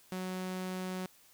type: tone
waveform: sawtooth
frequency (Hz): 185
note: F#3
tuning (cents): 0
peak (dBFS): -32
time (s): 0.12-1.06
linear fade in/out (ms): 2
effects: white hiss -62 dBFS RMS until 1.33 s